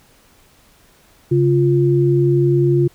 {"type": "tone pair together", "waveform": "sine", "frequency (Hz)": [137.9, 349.2], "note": ["C#3", "F4"], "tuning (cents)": [-9, 0], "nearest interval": "octave + major third", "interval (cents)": 1609, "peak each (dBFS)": -14, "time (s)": [1.31, 2.88], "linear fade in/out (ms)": 10, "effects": ["pink hiss -52 dBFS RMS until 2.94 s"]}